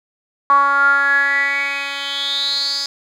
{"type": "tone with band-pass filter sweep", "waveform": "10% pulse", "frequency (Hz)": 280, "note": "C#4", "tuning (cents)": 18, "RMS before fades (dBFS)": -17, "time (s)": [0.5, 2.86], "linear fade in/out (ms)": 0, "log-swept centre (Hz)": [1100, 5100], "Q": 9.3, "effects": []}